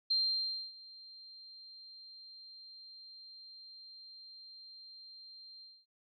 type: tone with ADSR envelope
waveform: sine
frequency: 4170 Hz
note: C8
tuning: 7 cents flat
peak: -27 dBFS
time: 0.1-5.86 s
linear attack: 10 ms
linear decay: 610 ms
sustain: -23 dB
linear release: 240 ms
effects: none

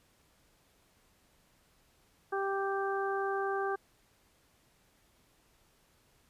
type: harmonic tone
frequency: 392 Hz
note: G4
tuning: in tune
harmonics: 1 / 2 / 3 / 4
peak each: -33 / -36 / -38 / -39 dBFS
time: 2.32-3.76 s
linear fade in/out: 10 ms
effects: pink hiss -68 dBFS RMS until 6.29 s + resampled to 32000 Hz

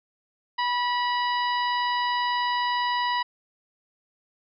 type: harmonic tone with a mistuned harmonic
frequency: 979 Hz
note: B5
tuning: 15 cents flat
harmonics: 1 / 2 / 3 / 4 / 5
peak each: -24 / -30 / -34 / -36 / -38 dBFS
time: 0.58-3.23 s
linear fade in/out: 10 ms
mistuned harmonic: 2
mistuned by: -18 cents
effects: none

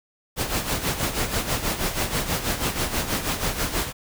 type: noise with tremolo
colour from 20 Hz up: pink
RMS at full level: -23 dBFS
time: 0.36-3.93 s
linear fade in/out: 50 ms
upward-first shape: sine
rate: 6.2 Hz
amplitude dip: 65%
effects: none

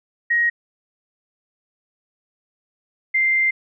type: tone pair in turn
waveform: sine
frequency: 1885 / 2091 Hz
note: A#6 / C7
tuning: +19 / -2 cents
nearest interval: major second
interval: 179 cents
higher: second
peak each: -15 dBFS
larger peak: neither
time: 0.3-0.5 / 3.14-3.51 s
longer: second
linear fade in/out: 10 ms
effects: none

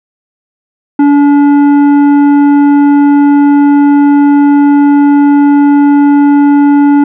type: tone with tanh clipping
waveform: triangle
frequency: 286.7 Hz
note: D4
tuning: 42 cents flat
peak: -4 dBFS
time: 0.99-7.04 s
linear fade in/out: 5 ms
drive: 14 dB
effects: none

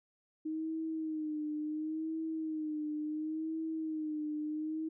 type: tone with vibrato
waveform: sine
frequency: 311.4 Hz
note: D#4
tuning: 2 cents sharp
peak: -34 dBFS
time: 0.45-4.89 s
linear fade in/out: 10 ms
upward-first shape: sine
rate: 0.71 Hz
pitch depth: 54 cents each way
effects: none

